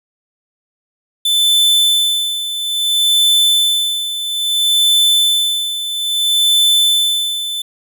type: tone with tremolo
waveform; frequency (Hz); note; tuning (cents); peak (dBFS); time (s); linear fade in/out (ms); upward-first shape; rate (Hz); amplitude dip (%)
45% pulse; 3520; A7; 0; -9; 1.25-7.62; 5; sine; 0.6; 70
effects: none